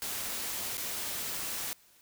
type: noise with dropouts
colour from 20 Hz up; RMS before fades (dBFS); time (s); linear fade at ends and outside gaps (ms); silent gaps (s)
white; -36; 0.02-1.73; 0; 0.771-0.779
effects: white hiss -62 dBFS RMS until 2.01 s